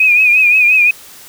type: tone with vibrato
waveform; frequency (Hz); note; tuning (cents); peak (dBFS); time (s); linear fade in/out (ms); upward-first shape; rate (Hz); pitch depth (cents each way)
sine; 2482; D#7; -5; -6; 0-0.91; 5; triangle; 5.7; 76
effects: white hiss -37 dBFS RMS until 1.28 s